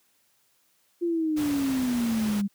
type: exponential sweep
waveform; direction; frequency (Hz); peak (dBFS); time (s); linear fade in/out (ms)
sine; down; 349.2 to 197.5; -23; 1.01-2.48; 20
type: noise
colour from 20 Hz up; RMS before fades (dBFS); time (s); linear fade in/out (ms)
pink; -36; 1.36-2.42; 20
effects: white hiss -67 dBFS RMS until 2.54 s + high-pass 80 Hz 12 dB/octave

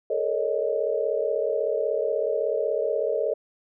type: tone cluster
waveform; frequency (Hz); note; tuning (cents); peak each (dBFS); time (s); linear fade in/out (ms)
sine; 428.5 / 464.8 / 557 / 622; A4 / A#4 / C#5 / D#5; -46 / -5 / +8 / -1; -28; 0.1-3.34; 5
effects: none

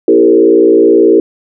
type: tone with frequency modulation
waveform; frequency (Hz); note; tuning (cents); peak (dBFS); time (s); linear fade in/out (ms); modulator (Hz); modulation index
sine; 392; G4; 0; -3; 0.08-1.2; 2; 58.7; 1.4
effects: none

